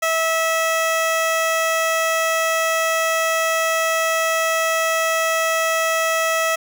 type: tone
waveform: 15% pulse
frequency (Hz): 650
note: E5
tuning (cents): -24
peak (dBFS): -11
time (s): 0.02-6.56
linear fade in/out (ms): 10
effects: none